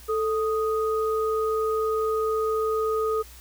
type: tone pair together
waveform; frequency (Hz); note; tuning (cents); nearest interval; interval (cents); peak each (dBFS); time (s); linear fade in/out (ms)
sine; 440 / 1244.5; A4 / D#6; 0 / 0; octave + tritone; 1800; -23 / -28; 0.08-3.23; 20
effects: added 60 Hz sine -46 dBFS peak until 3.4 s + white hiss -49 dBFS RMS until 3.4 s